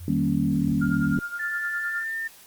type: tone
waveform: sine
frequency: 87 Hz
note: F2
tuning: 6 cents flat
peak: -35 dBFS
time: 0-1.14 s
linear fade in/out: 10 ms
type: chord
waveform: sine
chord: Eb dominant seventh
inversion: none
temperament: equal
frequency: 155.56 / 196 / 233.1 / 277.2 Hz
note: Eb3 / G3 / Bb3 / Db4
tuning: 0 / 0 / 0 / 0 cents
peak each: -26 dBFS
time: 0.08-1.19 s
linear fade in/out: 2 ms
type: tone with tremolo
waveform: sine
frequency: 1408 Hz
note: F6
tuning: 14 cents sharp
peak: -27 dBFS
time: 0.81-2.04 s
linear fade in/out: 10 ms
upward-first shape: sine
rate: 9.7 Hz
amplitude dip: 75%
type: tone with pitch glide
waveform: sine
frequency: 1760 to 1800.1 Hz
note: A6 to A6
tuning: 0 to +39 cents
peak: -27 dBFS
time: 1.39-2.28 s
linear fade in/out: 10 ms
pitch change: +39 cents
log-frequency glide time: 1.78-2.14 s
effects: white hiss -50 dBFS RMS until 2.46 s + Opus 24 kbps